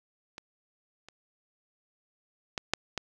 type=clicks; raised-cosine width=0.2 ms; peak=-24 / -30 / -14 / -7 / -14 dBFS; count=5; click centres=0.381 / 1.086 / 2.578 / 2.736 / 2.977 s; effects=none